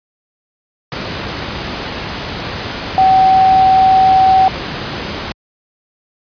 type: tone in noise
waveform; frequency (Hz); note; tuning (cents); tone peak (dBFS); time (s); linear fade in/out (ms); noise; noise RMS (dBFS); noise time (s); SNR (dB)
sine; 760; F#5; +46; -6; 2.98-4.48; 0; pink; -22; 0.92-5.32; +13
effects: high-pass 60 Hz 12 dB/octave + resampled to 11025 Hz